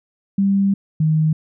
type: tone pair in turn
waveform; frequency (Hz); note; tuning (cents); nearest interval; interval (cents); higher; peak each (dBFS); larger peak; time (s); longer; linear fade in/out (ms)
sine; 197.1 / 156.44; G3 / D#3; +10 / +10; major third; 400; first; -13; neither; 0.38-0.74 / 1-1.33; first; 5
effects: none